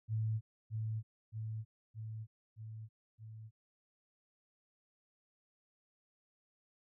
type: tone with echo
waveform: sine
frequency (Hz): 110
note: A2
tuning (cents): 0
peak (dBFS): -32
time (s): 0.08-0.41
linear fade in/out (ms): 50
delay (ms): 620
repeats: 5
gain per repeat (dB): -3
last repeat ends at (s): 3.51
effects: none